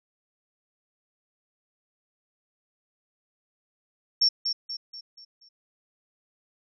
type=tone with echo; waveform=sine; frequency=5460 Hz; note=F8; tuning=40 cents flat; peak=-17 dBFS; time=4.21-4.29 s; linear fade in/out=10 ms; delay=240 ms; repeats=5; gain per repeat=-7 dB; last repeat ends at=5.49 s; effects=none